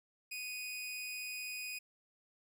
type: tone with amplitude modulation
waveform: sawtooth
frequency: 2489 Hz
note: D#7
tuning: in tune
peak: -35 dBFS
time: 0.31-1.79 s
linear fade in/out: 10 ms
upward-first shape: sine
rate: 246 Hz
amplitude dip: 45%
effects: none